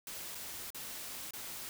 white noise with dropouts, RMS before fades -44 dBFS, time 0.07-1.69 s, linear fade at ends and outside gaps 1 ms, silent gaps 0.348-0.352 / 0.704-0.746 / 1.308-1.335 s, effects none

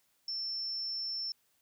sine tone, 5370 Hz, E8, 31 cents sharp, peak -34 dBFS, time 0.28-1.32 s, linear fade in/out 2 ms, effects white hiss -73 dBFS RMS until 1.61 s

